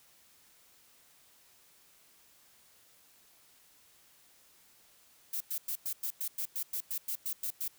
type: noise bursts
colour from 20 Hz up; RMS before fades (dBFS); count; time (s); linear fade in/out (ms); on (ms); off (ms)
violet; -35; 14; 5.33-7.68; 5; 75; 100
effects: white hiss -63 dBFS RMS until 7.78 s